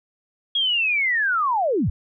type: linear sweep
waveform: sine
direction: down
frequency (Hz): 3322 to 56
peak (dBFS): -18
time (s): 0.55-1.9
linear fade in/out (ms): 5
effects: none